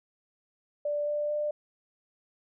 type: tone with pitch steps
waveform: sine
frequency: 587.3 / 591.7 / 596.2 Hz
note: D5 / D5 / D5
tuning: 0 / +13 / +26 cents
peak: -27 dBFS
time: 0.85-1.51 s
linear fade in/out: 5 ms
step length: 220 ms
effects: none